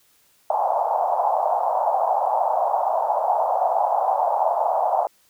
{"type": "band-pass noise", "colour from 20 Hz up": "white", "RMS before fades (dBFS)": -21, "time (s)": [0.5, 5.07], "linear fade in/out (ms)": 2, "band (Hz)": [640, 880], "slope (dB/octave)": 48, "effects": ["white hiss -60 dBFS RMS until 5.29 s"]}